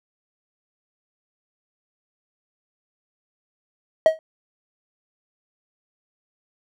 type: tone with exponential decay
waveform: triangle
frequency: 637 Hz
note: D#5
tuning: 41 cents sharp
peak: -5 dBFS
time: 4.06-4.19 s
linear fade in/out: 1 ms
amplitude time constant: 28 ms
effects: none

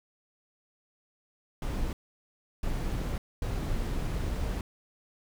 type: noise bursts at uneven times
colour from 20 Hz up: brown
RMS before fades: -31 dBFS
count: 3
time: 1.62-1.93 / 2.63-3.18 / 3.42-4.61 s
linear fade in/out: 2 ms
effects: none

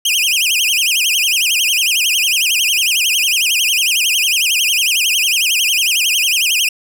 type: tone with vibrato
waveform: sawtooth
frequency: 2794 Hz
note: F7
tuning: in tune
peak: -9 dBFS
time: 0.05-6.69 s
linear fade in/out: 5 ms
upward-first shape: sine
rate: 11 Hz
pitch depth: 260 cents each way
effects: none

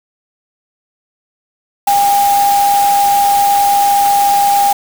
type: tone in noise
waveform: sine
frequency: 806 Hz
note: G5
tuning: 48 cents sharp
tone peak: -8 dBFS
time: 1.87-4.73 s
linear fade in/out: 5 ms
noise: white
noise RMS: -21 dBFS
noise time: 1.87-4.73 s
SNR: +10 dB
effects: none

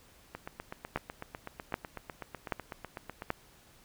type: two click trains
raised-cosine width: 0.5 ms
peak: -15 / -24 dBFS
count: 4 / 24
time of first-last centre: 0.96-3.304 / 0.35-3.221 s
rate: 1.28 / 8.01 Hz
effects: pink hiss -60 dBFS RMS until 3.84 s

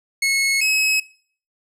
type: tone pair in turn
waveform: sawtooth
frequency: 2183 / 2562 Hz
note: C#7 / E7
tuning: -27 / -50 cents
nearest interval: minor third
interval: 277 cents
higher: second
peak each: -13 dBFS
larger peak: neither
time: 0.22-0.61 / 0.61-1 s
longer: neither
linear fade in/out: 5 ms
effects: noise-tail reverb RT60 0.5 s tail -21 dB re dry + low-pass 12000 Hz 12 dB/octave

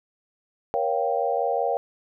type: chord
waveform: sine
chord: G half-diminished seventh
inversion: first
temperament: equal with one note detuned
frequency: 473.5 / 554.4 / 698.5 / 784 Hz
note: Bb4 / Db5 / F5 / G5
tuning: +27 / 0 / 0 / 0 cents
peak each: -27 dBFS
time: 0.74-1.77 s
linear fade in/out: 0 ms
effects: none

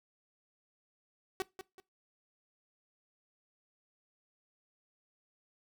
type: tone with echo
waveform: sawtooth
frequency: 377.9 Hz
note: F#4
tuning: 37 cents sharp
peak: -28 dBFS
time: 1.4-1.42 s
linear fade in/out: 0 ms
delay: 190 ms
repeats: 2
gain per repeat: -10 dB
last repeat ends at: 1.8 s
effects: noise-tail reverb RT60 0.2 s tail -20 dB re dry

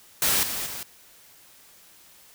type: noise with level steps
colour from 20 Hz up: white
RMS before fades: -22 / -30 / -35 dBFS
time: 0.22-0.83 s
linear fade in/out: 2 ms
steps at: 0.43 / 0.66 s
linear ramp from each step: 2 ms
effects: white hiss -53 dBFS RMS until 2.34 s

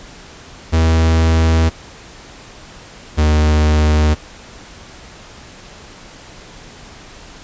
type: tone pair in turn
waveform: 45% pulse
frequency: 80.9 / 76.32 Hz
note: E2 / D#2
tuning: -32 / -33 cents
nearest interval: minor second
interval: 101 cents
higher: first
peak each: -10 dBFS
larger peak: neither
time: 0.72-1.7 / 3.17-4.15 s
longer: neither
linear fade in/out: 20 ms
effects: pink hiss -38 dBFS RMS until 7.43 s + resampled to 16000 Hz

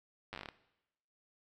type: slowing click train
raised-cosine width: 0.3 ms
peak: -27 dBFS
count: 10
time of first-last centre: 0.33-0.488 s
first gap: 9 ms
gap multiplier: 1.16
effects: noise-tail reverb RT60 0.9 s tail -17 dB re dry

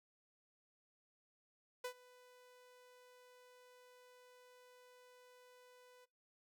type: tone with ADSR envelope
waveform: sawtooth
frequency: 497.9 Hz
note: B4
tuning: 14 cents sharp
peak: -36 dBFS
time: 1.84-6.06 s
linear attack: 7 ms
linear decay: 84 ms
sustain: -22 dB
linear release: 22 ms
effects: noise-tail reverb RT60 0.4 s tail -26 dB re dry

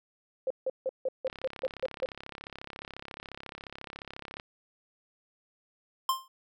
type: tone bursts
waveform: sine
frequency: 523.3 Hz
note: C5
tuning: in tune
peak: -27 dBFS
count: 9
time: 0.47-2.056 s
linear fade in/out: 2 ms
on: 34 ms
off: 160 ms
type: click train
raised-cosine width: 0.3 ms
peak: -25 dBFS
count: 108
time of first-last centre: 1.27-4.399 s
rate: 34.2 Hz
type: tone with exponential decay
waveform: square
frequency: 1052 Hz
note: C6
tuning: 9 cents sharp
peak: -22 dBFS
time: 6.09-6.28 s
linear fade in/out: 2 ms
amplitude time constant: 40 ms
effects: none

